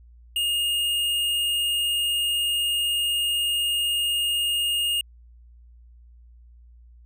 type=tone with hard clipping; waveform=triangle; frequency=2842 Hz; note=F7; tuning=30 cents sharp; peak=-23 dBFS; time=0.36-5.01 s; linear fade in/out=2 ms; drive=15 dB; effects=added 59 Hz sine -47 dBFS peak until 7.05 s